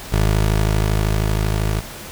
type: tone with level ramp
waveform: 20% pulse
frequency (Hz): 52.8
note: G#1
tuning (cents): +29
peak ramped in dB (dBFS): -9 to -13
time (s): 0.12-1.81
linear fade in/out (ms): 10
effects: pink hiss -34 dBFS RMS until 2.11 s